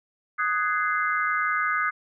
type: chord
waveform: sine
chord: Ab dominant seventh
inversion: second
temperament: just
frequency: 1245.9 / 1495.1 / 1661.2 / 2077 Hz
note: Eb6 / Gb6 / Ab6 / C7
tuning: +2 / +18 / 0 / -13 cents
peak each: -25 / -28 / -30 / -30 dBFS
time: 0.38-1.91 s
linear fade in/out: 20 ms
effects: none